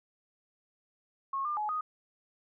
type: tone with pitch steps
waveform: sine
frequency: 1089 / 1199 / 846 / 1244 Hz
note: C#6 / D6 / G#5 / D#6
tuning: -31 / +36 / +32 / -1 cents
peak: -30 dBFS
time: 1.33-1.81 s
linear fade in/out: 5 ms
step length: 120 ms
effects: none